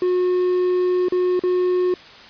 triangle tone with dropouts, 362.5 Hz, F#4, 35 cents flat, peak -14 dBFS, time 0.02-1.94 s, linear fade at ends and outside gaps 2 ms, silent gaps 1.085-1.122 / 1.394-1.436 s, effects white hiss -42 dBFS RMS until 2.29 s + resampled to 11025 Hz

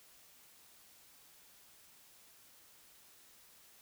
silence, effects white hiss -62 dBFS RMS until 3.81 s

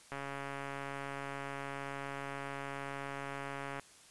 click train, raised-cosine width 0.5 ms, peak -26 dBFS, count 512, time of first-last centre 0.12-3.796 s, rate 139 Hz, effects white hiss -59 dBFS RMS until 4.1 s + resampled to 24000 Hz

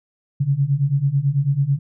sine beating tone pair, 134.6 / 143.7 Hz, C3 / D3, +49 / -37 cents, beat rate 9.1 Hz, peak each -20 / -18 dBFS, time 0.4-1.79 s, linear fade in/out 10 ms, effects none

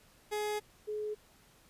30% pulse / sine tone pair in turn, 420.3 / 423.7 Hz, G#4 / G#4, +21 / +35 cents, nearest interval unison, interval 14 cents, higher second, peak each -30 / -34 dBFS, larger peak first, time 0.31-0.6 / 0.87-1.15 s, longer first, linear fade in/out 20 ms, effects pink hiss -63 dBFS RMS until 1.69 s + resampled to 32000 Hz

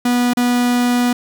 45% pulse tone with dropouts, 244.4 Hz, B3, 18 cents flat, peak -13 dBFS, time 0.05-1.13 s, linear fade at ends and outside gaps 5 ms, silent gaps 0.335-0.37 s, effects none

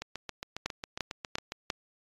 two click trains, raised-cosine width 0.2 ms, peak -13 / -19 dBFS, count 4 / 12, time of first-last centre 0.66-1.702 / 0.02-1.521 s, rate 2.88 / 7.33 Hz, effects AAC 32 kbps

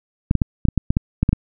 clicks, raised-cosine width 5 ms, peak -3 dBFS, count 11, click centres 0.311 / 0.353 / 0.418 / 0.653 / 0.686 / 0.777 / 0.905 / 0.969 / 1.23 / 1.291 / 1.33 s, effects none

